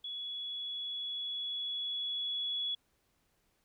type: tone with level ramp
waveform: sine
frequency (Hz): 3383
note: G#7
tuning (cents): +31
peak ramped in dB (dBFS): -38 to -32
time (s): 0.04-2.75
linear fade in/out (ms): 5
effects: pink hiss -75 dBFS RMS until 3.64 s